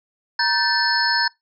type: tone cluster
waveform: sine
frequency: 943 / 1542 / 1756 / 4354 / 5180 Hz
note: A#5 / G6 / A6 / C#8 / E8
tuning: +20 / -29 / -4 / -32 / -31 cents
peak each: -23 dBFS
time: 0.39-1.28 s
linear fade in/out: 5 ms
effects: noise-tail reverb RT60 0.2 s tail -25 dB re dry